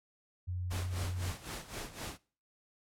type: tone with pitch glide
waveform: sine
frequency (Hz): 90 to 90.57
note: F#2 to F#2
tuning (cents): -47 to -36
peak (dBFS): -34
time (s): 0.47-1.32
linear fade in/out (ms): 20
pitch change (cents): +11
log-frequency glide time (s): 0.74-0.81
type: noise with tremolo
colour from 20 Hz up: pink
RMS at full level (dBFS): -40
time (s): 0.7-2.18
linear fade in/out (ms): 20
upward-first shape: sine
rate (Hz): 3.9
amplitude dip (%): 80
effects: noise-tail reverb RT60 0.4 s tail -22 dB re dry + low-pass 12000 Hz 12 dB/octave